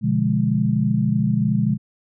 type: chord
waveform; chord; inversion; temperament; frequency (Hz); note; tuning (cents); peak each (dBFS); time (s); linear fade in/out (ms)
sine; B diminished seventh; none; equal; 123.47 / 146.83 / 174.61 / 207.7; B2 / D3 / F3 / Ab3; 0 / 0 / 0 / 0; -22 / -23 / -24 / -20; 0.01-1.78; 50
effects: none